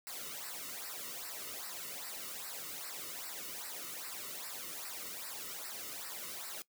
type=noise with flanger; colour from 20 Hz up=white; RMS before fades=-44 dBFS; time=0.07-6.62 s; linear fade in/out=0 ms; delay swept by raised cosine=0.3 to 1.25 ms; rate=2.5 Hz; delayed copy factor=-0.8; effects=noise-tail reverb RT60 0.1 s tail -20 dB re dry